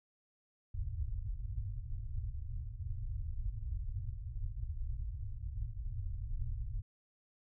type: low-pass noise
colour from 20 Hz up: pink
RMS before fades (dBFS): -39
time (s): 0.74-6.82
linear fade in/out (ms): 10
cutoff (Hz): 120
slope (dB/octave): 96
effects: none